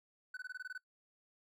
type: tone bursts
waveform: triangle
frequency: 1500 Hz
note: F#6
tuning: 23 cents sharp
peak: -39 dBFS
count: 9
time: 0.34-0.779 s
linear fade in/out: 5 ms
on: 31 ms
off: 20 ms
effects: noise-tail reverb RT60 0.1 s tail -22 dB re dry